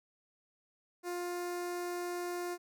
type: tone with notch filter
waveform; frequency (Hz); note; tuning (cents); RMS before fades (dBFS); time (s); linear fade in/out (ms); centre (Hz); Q
sawtooth; 352.6; F4; +17; -38; 1.03-2.58; 50; 3200; 1.5
effects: none